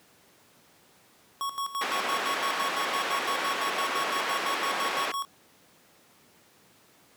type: tone with tremolo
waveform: square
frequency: 1108.7 Hz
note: C#6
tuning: in tune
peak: -29 dBFS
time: 1.41-5.25 s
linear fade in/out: 0 ms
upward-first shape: square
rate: 5.9 Hz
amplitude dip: 75%
type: band-pass noise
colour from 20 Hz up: white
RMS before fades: -31 dBFS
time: 1.81-5.12 s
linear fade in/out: 5 ms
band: 320 to 2100 Hz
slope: 12 dB/octave
effects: pink hiss -59 dBFS RMS until 7.16 s + high-pass 150 Hz 12 dB/octave